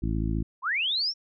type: harmonic tone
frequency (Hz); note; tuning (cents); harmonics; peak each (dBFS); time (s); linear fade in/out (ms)
54.6; A1; -13; 1 / 2 / 3 / 4 / 5 / 6; -28 / -31 / -33 / -34 / -35 / -36; 0.02-0.43; 10
type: linear sweep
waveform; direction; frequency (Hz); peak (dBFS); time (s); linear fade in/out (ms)
sine; up; 922 to 5600; -24; 0.62-1.14; 50
effects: none